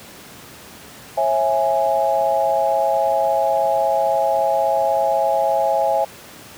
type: chord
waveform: sine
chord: C# minor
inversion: none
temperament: equal with one note detuned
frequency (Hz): 543 / 659.3 / 830.6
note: C#5 / E5 / G#5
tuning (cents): -36 / 0 / 0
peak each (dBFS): -21 / -19 / -19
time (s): 1.17-6.05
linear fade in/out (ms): 10
effects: pink hiss -40 dBFS RMS until 6.57 s + high-pass 100 Hz 12 dB/octave